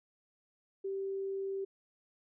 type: tone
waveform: sine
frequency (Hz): 389.4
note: G4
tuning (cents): -12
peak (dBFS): -34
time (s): 0.84-1.65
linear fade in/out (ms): 10
effects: none